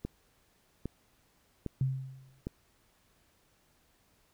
click train, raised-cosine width 3 ms, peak -22 dBFS, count 4, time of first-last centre 0.05-2.469 s, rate 1.24 Hz
sine tone with exponential decay, 132.4 Hz, C3, 21 cents sharp, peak -24 dBFS, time 1.81-2.41 s, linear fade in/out 2 ms, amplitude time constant 130 ms
effects pink hiss -69 dBFS RMS until 4.33 s

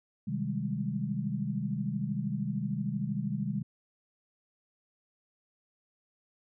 sine chord, Ab major seventh, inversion first, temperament just, 129.78 / 155.74 / 194.67 / 207.7 Hz, C3 / Eb3 / G3 / Ab3, -14 / +2 / -12 / 0 cents, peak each -36 / -36 / -35 / -35 dBFS, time 0.27-3.63 s, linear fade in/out 10 ms, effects none

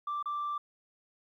sine tone with dropouts, 1174.7 Hz, D6, in tune, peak -30 dBFS, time 0.07-0.58 s, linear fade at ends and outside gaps 5 ms, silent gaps 0.227-0.257 s, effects tanh soft clip ceiling -29 dBFS + 12-bit

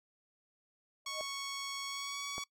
sine tone with exponential growth, 622.3 Hz, D#5, in tune, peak -35 dBFS, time 1.05-1.21 s, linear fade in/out 0 ms, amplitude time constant 34 ms
10% pulse tone with pitch glide, 1108.7 to 1127.4 Hz, C#6 to C#6, 0 to +29 cents, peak -30 dBFS, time 1.06-2.44 s, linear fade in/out 5 ms, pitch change +29 cents, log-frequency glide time 1.87-2.21 s
click, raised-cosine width 1 ms, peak -29 dBFS, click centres 2.381 s
effects noise-tail reverb RT60 0.1 s tail -22 dB re dry + low-pass 12000 Hz 12 dB/octave

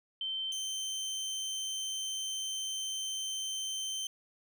sine / 25% pulse tone pair in turn, 3104 / 3104 Hz, G7 / G7, -18 / -18 cents, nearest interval unison, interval 0 cents, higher neither, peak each -33 / -31 dBFS, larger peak second, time 0.21-0.52 / 0.52-4.07 s, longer second, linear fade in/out 2 ms, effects none

